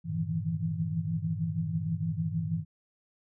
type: tone cluster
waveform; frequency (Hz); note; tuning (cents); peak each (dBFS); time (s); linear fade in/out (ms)
sine; 99.1 / 114.8 / 150.4 / 162 / 168.4; G2 / A#2 / D3 / E3 / E3; +19 / -26 / +42 / -30 / +37; -36 / -39 / -38 / -31 / -36; 0.04-2.65; 50
effects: none